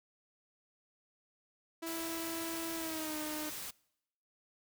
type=tone with pitch glide; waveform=sawtooth; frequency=329.6 to 305.8 Hz; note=E4 to D#4; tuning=0 to -30 cents; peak=-35 dBFS; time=1.82-3.5 s; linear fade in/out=10 ms; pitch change=-130 cents; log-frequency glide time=2.75-3.18 s
type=noise; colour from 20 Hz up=white; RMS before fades=-43 dBFS; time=1.86-3.71 s; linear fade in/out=10 ms
effects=noise-tail reverb RT60 0.8 s tail -24 dB re dry